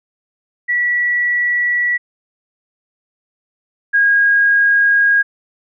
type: tone pair in turn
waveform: sine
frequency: 1944 / 1634.7 Hz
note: B6 / G#6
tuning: -28 / -28 cents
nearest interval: minor third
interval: 300 cents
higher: first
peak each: -13 / -9 dBFS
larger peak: second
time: 0.68-1.98 / 3.93-5.23 s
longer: neither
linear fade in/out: 20 ms
effects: none